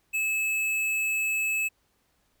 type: tone with hard clipping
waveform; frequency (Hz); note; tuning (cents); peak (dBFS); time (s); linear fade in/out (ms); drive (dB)
triangle; 2600; E7; -24; -26; 0.13-1.69; 20; 16
effects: pink hiss -70 dBFS RMS until 2.4 s